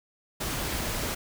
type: noise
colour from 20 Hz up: pink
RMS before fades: -31 dBFS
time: 0.4-1.15 s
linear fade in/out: 10 ms
effects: none